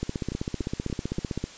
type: two click trains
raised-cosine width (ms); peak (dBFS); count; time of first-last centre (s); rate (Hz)
3; -19 / -15; 4 / 23; 0.32-1.19 / 0.03-1.44; 3.45 / 15.6
effects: white hiss -45 dBFS RMS until 1.57 s + resampled to 16000 Hz